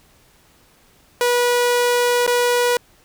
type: tone with dropouts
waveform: sawtooth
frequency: 486.3 Hz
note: B4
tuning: 27 cents flat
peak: -11 dBFS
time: 1.21-2.77 s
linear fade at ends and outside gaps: 1 ms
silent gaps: 2.265-2.276 s
effects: pink hiss -54 dBFS RMS until 3.04 s